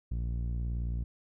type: tone with low-pass filter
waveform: sawtooth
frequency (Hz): 58.6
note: A#1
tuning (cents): +10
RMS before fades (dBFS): -33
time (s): 0.11-1.04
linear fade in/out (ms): 5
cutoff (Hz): 150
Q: 0.76
effects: none